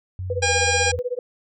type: tone with pitch glide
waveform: sine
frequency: 92.5 to 85.81 Hz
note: F#2 to F2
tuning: 0 to -30 cents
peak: -26 dBFS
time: 0.19-0.99 s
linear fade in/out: 0 ms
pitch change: -130 cents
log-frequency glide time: 0.37-0.47 s
type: tone with tremolo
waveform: sine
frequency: 493.9 Hz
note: B4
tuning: in tune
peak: -20 dBFS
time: 0.3-1.19 s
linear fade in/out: 2 ms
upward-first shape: sine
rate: 16 Hz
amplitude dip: 100%
type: harmonic tone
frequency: 809 Hz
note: G#5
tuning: 46 cents flat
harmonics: 1 / 2 / 3 / 4 / 5 / 6 / 7 / 9 / 10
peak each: -25 / -24 / -24 / -30 / -31 / -31 / -27 / -29 / -32 dBFS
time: 0.42-0.92 s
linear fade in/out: 10 ms
effects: none